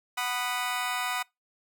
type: chord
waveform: 20% pulse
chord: B major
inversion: second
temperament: just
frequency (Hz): 740.8 / 987.8 / 1234.7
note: F#5 / B5 / D#6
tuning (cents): +2 / 0 / -14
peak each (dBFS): -28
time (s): 0.17-1.23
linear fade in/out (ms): 10
effects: noise-tail reverb RT60 0.2 s tail -25 dB re dry